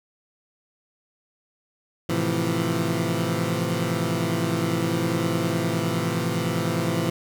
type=chord; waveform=20% pulse; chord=F major seventh; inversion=first; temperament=equal; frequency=110 / 130.81 / 164.81 / 174.61 Hz; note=A2 / C3 / E3 / F3; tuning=0 / 0 / 0 / 0 cents; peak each=-24 / -25 / -21 / -24 dBFS; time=2.09-7.1 s; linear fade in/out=5 ms; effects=none